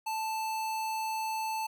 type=tone; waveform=square; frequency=880 Hz; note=A5; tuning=in tune; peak=-32 dBFS; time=0.06-1.67 s; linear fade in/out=10 ms; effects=none